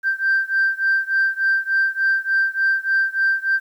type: beating tone pair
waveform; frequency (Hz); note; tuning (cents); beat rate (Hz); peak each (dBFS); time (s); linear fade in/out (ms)
sine; 1568 / 1571.4; G6 / G6; 0 / +4; 3.4; -18 / -19; 0.03-3.6; 50
effects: tanh soft clip ceiling -11 dBFS + 9-bit